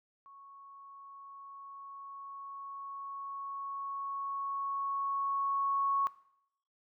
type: tone with level ramp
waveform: sine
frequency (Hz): 1106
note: C#6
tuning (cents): -4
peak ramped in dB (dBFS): -52 to -27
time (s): 0.26-6.07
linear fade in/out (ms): 0
effects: noise-tail reverb RT60 0.7 s tail -18 dB re dry